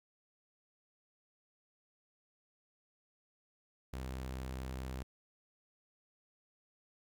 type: tone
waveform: sawtooth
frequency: 64.7 Hz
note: C2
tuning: 19 cents flat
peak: -36 dBFS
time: 3.93-5.03 s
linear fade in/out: 5 ms
effects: 13-bit